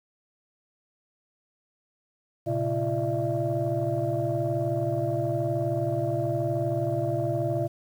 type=tone cluster; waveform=sine; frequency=115.9 / 134.9 / 340 / 597 / 670 Hz; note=A#2 / C#3 / F4 / D5 / E5; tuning=-10 / -47 / -46 / +28 / +28 cents; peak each=-30 dBFS; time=2.46-7.68 s; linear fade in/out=20 ms; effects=tanh soft clip ceiling -16 dBFS + 9-bit